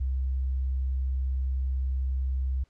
sine tone, 65.41 Hz, C2, in tune, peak -25 dBFS, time 0-2.64 s, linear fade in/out 10 ms, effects pink hiss -70 dBFS RMS until 2.69 s + low-pass 6000 Hz 12 dB/octave

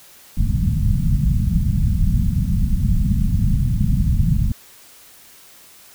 pink low-pass noise, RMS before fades -17 dBFS, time 0.37-4.52 s, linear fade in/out 5 ms, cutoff 210 Hz, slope 48 dB/octave, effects white hiss -46 dBFS RMS until 5.94 s

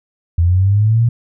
sine linear sweep, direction up, 82.41 to 120 Hz, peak -9 dBFS, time 0.38-1.09 s, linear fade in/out 5 ms, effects none

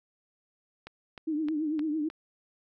click train, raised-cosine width 0.3 ms, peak -26 dBFS, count 5, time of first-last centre 0.87-2.101 s, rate 3.25 Hz
sine tone with vibrato, 307.1 Hz, D#4, 23 cents flat, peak -27 dBFS, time 1.27-2.09 s, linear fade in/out 10 ms, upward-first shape triangle, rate 9 Hz, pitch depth 100 cents each way
effects none

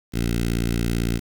10% pulse tone with notch filter, 57.9 Hz, A#1, 11 cents flat, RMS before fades -23 dBFS, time 0.12-1.21 s, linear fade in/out 50 ms, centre 910 Hz, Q 0.69, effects 7-bit

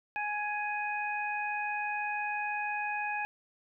harmonic tone, 834 Hz, G#5, 7 cents sharp, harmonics 1 / 2 / 3, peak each -34 / -37 / -36 dBFS, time 0.16-3.25 s, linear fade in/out 0 ms, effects none

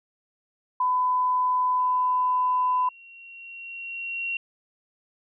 sine tone, 1004 Hz, B5, 28 cents sharp, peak -20 dBFS, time 0.8-2.89 s, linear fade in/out 5 ms
sine tone with exponential growth, 2742 Hz, F7, 32 cents flat, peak -25 dBFS, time 1.79-4.37 s, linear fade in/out 2 ms, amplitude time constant 560 ms
effects none

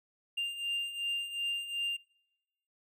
triangle beating tone pair, 2794 / 2796.7 Hz, F7 / F7, 0 / +2 cents, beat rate 2.7 Hz, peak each -38 / -32 dBFS, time 0.37-1.97 s, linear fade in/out 10 ms, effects noise-tail reverb RT60 0.9 s tail -25 dB re dry

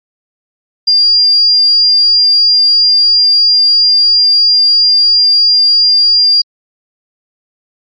sine tone, 4799 Hz, D8, 37 cents sharp, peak -5 dBFS, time 0.87-6.42 s, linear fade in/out 10 ms, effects Opus 48 kbps

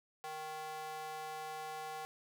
square tone with high-pass filter, 155.56 Hz, D#3, in tune, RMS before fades -44 dBFS, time 0.24-2.05 s, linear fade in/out 0 ms, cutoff 710 Hz, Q 2.7, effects none

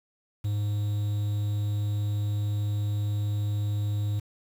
triangle tone with quantisation, 103.6 Hz, G#2, 4 cents flat, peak -23 dBFS, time 0.44-4.2 s, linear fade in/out 10 ms, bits 8, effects none

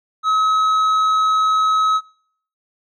sine tone with tanh clipping, 1281 Hz, E6, 50 cents flat, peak -15 dBFS, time 0.23-2.01 s, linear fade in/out 50 ms, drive 7 dB, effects noise-tail reverb RT60 0.6 s tail -24 dB re dry

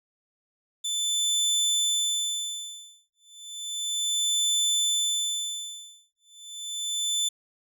25% pulse tone with tremolo, 3520 Hz, A7, in tune, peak -18 dBFS, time 0.84-7.29 s, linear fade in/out 10 ms, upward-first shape sine, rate 0.33 Hz, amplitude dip 100%, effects none

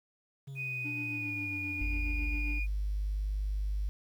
triangle linear sweep, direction down, 138.59 to 66.1 Hz, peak -38 dBFS, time 0.47-2.38 s, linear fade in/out 10 ms
sine tone with pitch glide, 2489 to 2441 Hz, D#7 to D#7, 0 to -34 cents, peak -34 dBFS, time 0.55-2.67 s, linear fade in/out 50 ms, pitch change -34 cents, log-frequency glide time 1.11-1.35 s
triangle tone with tremolo, 293.7 Hz, D4, in tune, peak -36 dBFS, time 0.84-2.6 s, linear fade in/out 20 ms, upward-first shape sine, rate 7.4 Hz, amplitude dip 45%
sine tone, 50.5 Hz, G#1, 48 cents flat, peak -29 dBFS, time 1.81-3.89 s, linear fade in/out 0 ms
effects tanh soft clip ceiling -24 dBFS + 10-bit

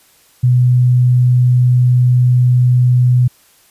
sine tone, 124.5 Hz, B2, 14 cents sharp, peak -7 dBFS, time 0.43-3.28 s, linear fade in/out 10 ms, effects white hiss -50 dBFS RMS until 3.7 s + resampled to 32000 Hz

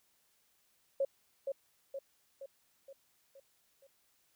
sine tone with echo, 547 Hz, C#5, 23 cents flat, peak -28 dBFS, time 1-1.05 s, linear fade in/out 5 ms, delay 470 ms, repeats 6, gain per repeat -5 dB, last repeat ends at 3.87 s, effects white hiss -73 dBFS RMS until 4.35 s

